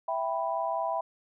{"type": "chord", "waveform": "sine", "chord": "E minor", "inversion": "none", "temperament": "equal", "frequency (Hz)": [659.3, 784, 987.8], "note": ["E5", "G5", "B5"], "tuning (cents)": [0, 0, 0], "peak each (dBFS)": [-31, -33, -32], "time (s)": [0.08, 1.01], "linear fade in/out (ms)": 5, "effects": []}